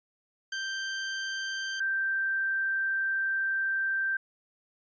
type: tone pair in turn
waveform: sawtooth / sine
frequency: 1568 / 1568 Hz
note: G6 / G6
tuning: 0 / 0 cents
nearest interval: unison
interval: 0 cents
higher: neither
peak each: -28 / -26 dBFS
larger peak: second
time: 0.52-1.8 / 1.8-4.17 s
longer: second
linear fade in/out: 5 ms
effects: resampled to 16000 Hz